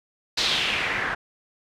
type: noise with low-pass filter sweep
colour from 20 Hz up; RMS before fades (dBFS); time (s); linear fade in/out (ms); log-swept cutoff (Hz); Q
white; -25; 0.37-1.15; 10; 4400 to 1500; 3
effects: none